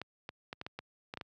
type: clicks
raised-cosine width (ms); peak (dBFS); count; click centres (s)
0.3; -24; 9; 0.016 / 0.291 / 0.529 / 0.614 / 0.665 / 0.79 / 1.139 / 1.173 / 1.212
effects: high-pass 80 Hz 12 dB/octave